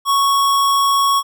square tone, 1108.7 Hz, C#6, in tune, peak -13 dBFS, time 0.05-1.23 s, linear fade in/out 50 ms, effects none

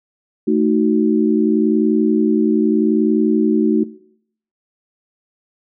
sine chord, D# diminished, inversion second, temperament equal with one note detuned, 220 / 311.1 / 371.9 Hz, A3 / D#4 / F#4, 0 / 0 / +9 cents, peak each -17 / -17 / -17 dBFS, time 0.47-3.84 s, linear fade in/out 10 ms, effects noise-tail reverb RT60 0.7 s tail -20 dB re dry

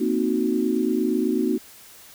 sine chord, C half-diminished seventh, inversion third, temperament equal, 233.1 / 261.6 / 311.1 / 370 Hz, Bb3 / C4 / Eb4 / Gb4, 0 / 0 / 0 / 0 cents, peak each -25 dBFS, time 0-1.58 s, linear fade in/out 10 ms, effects white hiss -47 dBFS RMS until 2.14 s

